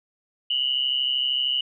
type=tone pair together; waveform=sine; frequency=2874 / 3007 Hz; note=F7 / F#7; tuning=+49 / +27 cents; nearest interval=minor second; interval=78 cents; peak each=-24 dBFS; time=0.5-1.61 s; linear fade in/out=5 ms; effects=none